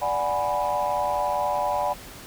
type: chord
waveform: sine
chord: G# half-diminished seventh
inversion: second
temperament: equal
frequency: 587.3 / 740 / 830.6 / 987.8 Hz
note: D5 / F#5 / G#5 / B5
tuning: 0 / 0 / 0 / 0 cents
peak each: -27 dBFS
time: 0.01-1.94 s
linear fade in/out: 20 ms
effects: tanh soft clip ceiling -14 dBFS + pink hiss -42 dBFS RMS until 2.26 s